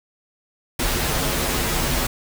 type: noise with comb filter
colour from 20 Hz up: pink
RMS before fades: -22 dBFS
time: 0.79-2.07 s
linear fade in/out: 5 ms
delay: 10 ms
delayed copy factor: -0.65
effects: none